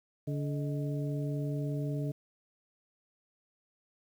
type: harmonic tone with a mistuned harmonic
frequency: 143.8 Hz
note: D3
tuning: 36 cents flat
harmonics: 1 / 2 / 3 / 4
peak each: -32 / -38 / -42 / -44 dBFS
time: 0.27-2.12 s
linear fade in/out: 10 ms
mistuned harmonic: 4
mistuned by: +130 cents
effects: 10-bit